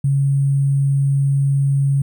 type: tone with sample-and-hold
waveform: sine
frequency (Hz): 138.5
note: C#3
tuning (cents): -1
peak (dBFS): -13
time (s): 0.04-2.02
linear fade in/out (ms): 5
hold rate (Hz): 8820
effects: none